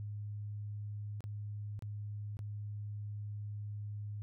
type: tone with dropouts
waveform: sine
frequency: 103.83 Hz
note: G#2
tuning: in tune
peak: -39 dBFS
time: 0-4.22 s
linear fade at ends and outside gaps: 0 ms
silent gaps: 1.206-1.24 / 1.792-1.823 / 2.369-2.391 s
effects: none